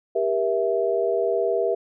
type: chord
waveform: sine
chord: E diminished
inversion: first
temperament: just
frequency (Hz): 395.6 / 474.7 / 659.3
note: G4 / Bb4 / E5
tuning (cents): +16 / +31 / 0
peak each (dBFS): -24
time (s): 0.15-1.75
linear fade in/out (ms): 10
effects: none